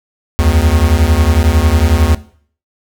square beating tone pair, 72.7 / 83.7 Hz, D2 / E2, -17 / +27 cents, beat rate 11 Hz, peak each -12 dBFS, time 0.39-2.15 s, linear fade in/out 0 ms, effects noise-tail reverb RT60 0.5 s tail -17 dB re dry

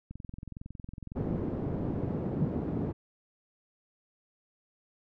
click train, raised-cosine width 5 ms, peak -29 dBFS, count 44, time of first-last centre 0.11-2.082 s, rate 21.8 Hz
pink band-pass noise, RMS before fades -33 dBFS, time 1.15-2.93 s, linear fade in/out 20 ms, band 120 to 360 Hz, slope 12 dB/octave
sine tone with exponential decay, 159.6 Hz, D#3, 44 cents sharp, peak -21 dBFS, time 2.42-2.5 s, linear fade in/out 5 ms, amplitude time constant 17 ms
effects none

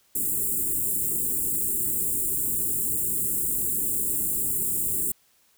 white band-stop noise, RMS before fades -26 dBFS, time 0.15-5.12 s, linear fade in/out 5 ms, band 430 to 7400 Hz, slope 96 dB/octave, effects white hiss -63 dBFS RMS until 5.57 s

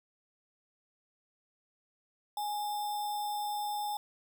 sine tone with sample-and-hold, 830.6 Hz, G#5, in tune, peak -32 dBFS, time 2.37-3.97 s, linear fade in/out 2 ms, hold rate 4410 Hz, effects none

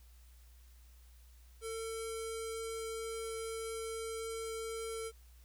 square tone with low-pass filter, 450.3 Hz, A4, 40 cents sharp, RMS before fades -41 dBFS, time 1.61-5.12 s, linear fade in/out 50 ms, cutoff 10000 Hz, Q 3.7, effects added 60 Hz sine -56 dBFS peak until 5.44 s + white hiss -68 dBFS RMS until 5.44 s

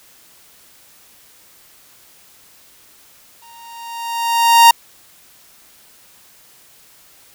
45% pulse tone with exponential growth, 930 Hz, A#5, 4 cents flat, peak -3 dBFS, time 3.42-4.71 s, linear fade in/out 5 ms, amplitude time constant 280 ms, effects white hiss -48 dBFS RMS until 7.34 s

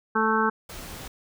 harmonic tone, 220 Hz, A3, in tune, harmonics 1 / 2 / 4 / 5 / 6 / 7, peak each -27 / -27 / -27 / -27 / -27 / -27 dBFS, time 0.15-0.5 s, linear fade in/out 10 ms
pink noise, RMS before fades -39 dBFS, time 0.69-1.08 s, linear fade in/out 5 ms
effects none

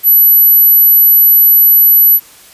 sine tone, 11840 Hz, F#9, in tune, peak -3 dBFS, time 0.03-2.2 s, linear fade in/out 50 ms, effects white hiss -39 dBFS RMS until 2.53 s + resampled to 32000 Hz

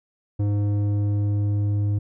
square tone with low-pass filter sweep, 102.6 Hz, G#2, 21 cents flat, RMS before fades -22 dBFS, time 0.39-1.99 s, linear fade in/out 10 ms, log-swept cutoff 380 to 230 Hz, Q 0.78, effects none

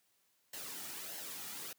white noise with flanger, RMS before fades -45 dBFS, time 0.53-1.73 s, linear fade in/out 5 ms, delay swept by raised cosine 0.83 to 1.93 ms, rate 1.6 Hz, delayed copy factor -0.5, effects white hiss -75 dBFS RMS until 1.78 s + high-pass 100 Hz 12 dB/octave

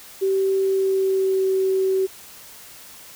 sine tone with pitch glide, 385.8 to 380.9 Hz, G4 to G4, -28 to -50 cents, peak -17 dBFS, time 0.21-2.07 s, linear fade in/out 20 ms, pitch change -22 cents, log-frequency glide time 0.65-1.48 s, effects white hiss -43 dBFS RMS until 3.15 s

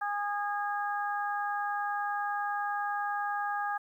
harmonic tone, 410 Hz, G#4, 22 cents flat, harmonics 2 / 3 / 4, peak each -32 / -36 / -36 dBFS, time 0.01-3.78 s, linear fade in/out 10 ms, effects 11-bit

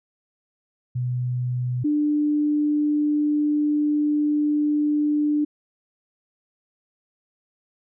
sine tone pair in turn, 124.4 / 297.3 Hz, B2 / D4, +13 / +21 cents, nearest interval octave + minor third, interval 1508 cents, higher second, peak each -22 / -18 dBFS, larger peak second, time 0.95-1.84 / 1.84-5.45 s, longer second, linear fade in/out 10 ms, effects none

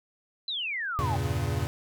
sine exponential sweep, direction down, 4091 to 780 Hz, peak -29 dBFS, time 0.48-1.16 s, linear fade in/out 2 ms
square chord, E diminished seventh, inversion none, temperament equal, 82.41 / 98 / 116.54 / 138.59 Hz, E2 / G2 / Bb2 / Db3, 0 / 0 / 0 / 0 cents, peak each -33 dBFS, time 0.99-1.67 s, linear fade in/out 0 ms
effects none

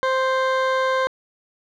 20% pulse tone, 523.3 Hz, C5, in tune, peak -13 dBFS, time 0.03-1.07 s, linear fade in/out 0 ms, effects low-pass 3000 Hz 12 dB/octave

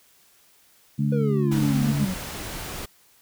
harmonic tone, 71.5 Hz, D2, 46 cents flat, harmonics 2 / 3 / 4, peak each -22 / -24 / -33 dBFS, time 0.98-2.06 s, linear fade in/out 20 ms
triangle exponential sweep, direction down, 493.9 to 180 Hz, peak -23 dBFS, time 1.12-2.14 s, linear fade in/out 5 ms
pink noise, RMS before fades -34 dBFS, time 1.51-2.86 s, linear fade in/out 10 ms
effects white hiss -58 dBFS RMS until 3.21 s

